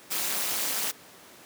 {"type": "noise with amplitude modulation", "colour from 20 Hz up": "white", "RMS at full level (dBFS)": -25, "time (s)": [0.1, 0.92], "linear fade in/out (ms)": 20, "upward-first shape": "sine", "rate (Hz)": 214, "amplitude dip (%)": 95, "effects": ["pink hiss -50 dBFS RMS until 1.45 s", "high-pass 200 Hz 12 dB/octave"]}